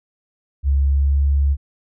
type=tone with pitch glide; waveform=sine; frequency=69.3 to 70.15 Hz; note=C#2 to C#2; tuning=0 to +21 cents; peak=-13 dBFS; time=0.63-1.57 s; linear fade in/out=50 ms; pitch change=+21 cents; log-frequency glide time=0.84-1.2 s; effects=none